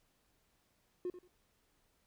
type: tone with echo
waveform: triangle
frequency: 359.3 Hz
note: F4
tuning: 49 cents sharp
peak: -32 dBFS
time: 1.05-1.1 s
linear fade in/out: 2 ms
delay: 89 ms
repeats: 2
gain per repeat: -14 dB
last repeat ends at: 1.278 s
effects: tanh soft clip ceiling -32 dBFS + pink hiss -75 dBFS RMS until 2.06 s